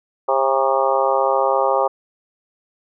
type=harmonic tone with a mistuned harmonic; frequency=134.2 Hz; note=C3; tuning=44 cents sharp; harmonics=3 / 4 / 5 / 6 / 7 / 8 / 9; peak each=-24 / -19 / -24 / -21 / -23 / -25 / -25 dBFS; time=0.28-1.88 s; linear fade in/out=10 ms; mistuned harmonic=8; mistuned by=+48 cents; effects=none